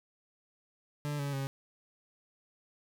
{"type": "tone with pitch steps", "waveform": "40% pulse", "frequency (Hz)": [146.83, 141.5, 136.37], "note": ["D3", "C#3", "C#3"], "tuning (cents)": [0, 36, -28], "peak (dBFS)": -32, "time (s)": [1.05, 1.47], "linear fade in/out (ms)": 0, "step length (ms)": 140, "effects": []}